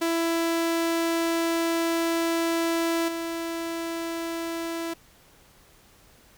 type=tone with level steps; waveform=sawtooth; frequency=332.6 Hz; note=E4; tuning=16 cents sharp; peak=-19 / -25 dBFS; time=0.01-4.94 s; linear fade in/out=10 ms; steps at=3.08 s; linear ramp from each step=5 ms; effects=pink hiss -56 dBFS RMS until 6.37 s